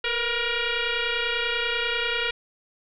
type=tone with frequency modulation; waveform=sine; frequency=489.1 Hz; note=B4; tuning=17 cents flat; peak=-23 dBFS; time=0.04-2.31 s; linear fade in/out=5 ms; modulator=474 Hz; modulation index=6.4; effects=none